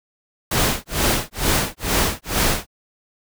pink noise with tremolo, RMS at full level -17 dBFS, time 0.51-2.67 s, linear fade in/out 5 ms, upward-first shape sine, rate 2.2 Hz, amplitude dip 100%, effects none

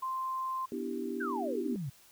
sine tone, 1045 Hz, C6, 2 cents flat, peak -32 dBFS, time 0.02-0.66 s, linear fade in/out 10 ms
sine chord, E minor seventh, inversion second, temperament equal, 246.9 / 293.7 / 329.6 / 392 Hz, B3 / D4 / E4 / G4, 0 / 0 / 0 / 0 cents, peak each -38 / -41 / -40 / -38 dBFS, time 0.72-1.76 s, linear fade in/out 2 ms
sine exponential sweep, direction down, 1635 to 123.47 Hz, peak -34 dBFS, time 1.2-1.9 s, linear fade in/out 10 ms
effects white hiss -60 dBFS RMS until 2.11 s

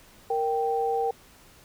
sine tone pair together, 465 / 782 Hz, A#4 / G5, -4 / -4 cents, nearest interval major sixth, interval 900 cents, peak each -26 dBFS, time 0.3-1.11 s, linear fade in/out 5 ms, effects pink hiss -54 dBFS RMS until 1.64 s

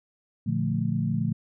sine chord, Bb major seventh, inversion none, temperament equal, 116.54 / 146.83 / 174.61 / 220 Hz, Bb2 / D3 / F3 / A3, 0 / 0 / 0 / 0 cents, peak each -29 dBFS, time 0.46-1.33 s, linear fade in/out 10 ms, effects none

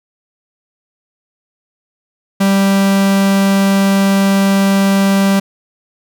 45% pulse tone, 196 Hz, G3, in tune, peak -9 dBFS, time 2.4-5.4 s, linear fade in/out 10 ms, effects none

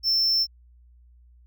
triangle tone, 5350 Hz, E8, 25 cents sharp, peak -18 dBFS, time 0.03-0.47 s, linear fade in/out 50 ms, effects added 60 Hz sine -51 dBFS peak until 1.46 s

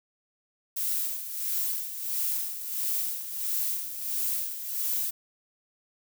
violet noise with tremolo, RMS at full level -28 dBFS, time 0.76-5.11 s, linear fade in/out 10 ms, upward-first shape sine, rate 1.5 Hz, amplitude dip 65%, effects none

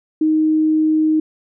sine tone, 312 Hz, D#4, 5 cents sharp, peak -12 dBFS, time 0.21-1.2 s, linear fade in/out 5 ms, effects none

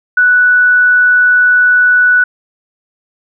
sine tone, 1480 Hz, F#6, in tune, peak -5 dBFS, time 0.17-2.24 s, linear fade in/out 5 ms, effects none

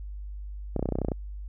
clicks, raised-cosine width 2 ms, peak -14 dBFS, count 12, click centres 0.763 / 0.794 / 0.827 / 0.857 / 0.889 / 0.923 / 0.955 / 0.987 / 1.017 / 1.048 / 1.085 / 1.118 s, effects added 50 Hz sine -35 dBFS peak until 1.48 s

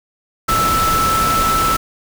sine tone in noise, 1318.5 Hz, E6, in tune, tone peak -14 dBFS, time 0.48-1.77 s, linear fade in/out 10 ms, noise pink, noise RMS -20 dBFS, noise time 0.48-1.77 s, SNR +3 dB, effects none

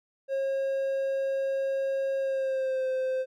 triangle tone with pitch glide, 541 to 519.9 Hz, C#5 to C5, -42 to -11 cents, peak -24 dBFS, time 0.28-3.26 s, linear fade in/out 50 ms, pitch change -69 cents, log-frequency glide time 2.18-2.88 s, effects none

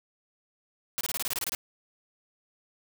white noise bursts, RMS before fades -31 dBFS, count 11, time 0.98-1.549 s, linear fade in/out 0 ms, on 29 ms, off 25 ms, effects none

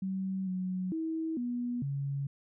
sine tone with pitch steps, 190.5 / 184.8 / 322.2 / 243 / 139.5 Hz, G3 / F#3 / E4 / B3 / C#3, -49 / -2 / -39 / -28 / +11 cents, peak -31 dBFS, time 0.02-2.27 s, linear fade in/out 5 ms, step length 450 ms, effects none

